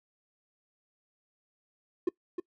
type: tone with echo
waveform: triangle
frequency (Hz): 356.2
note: F4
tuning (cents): +34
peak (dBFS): -20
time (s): 2.07-2.09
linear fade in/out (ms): 5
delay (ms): 310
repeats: 1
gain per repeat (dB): -8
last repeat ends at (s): 2.4
effects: noise-tail reverb RT60 0.1 s tail -24 dB re dry + tanh soft clip ceiling -18 dBFS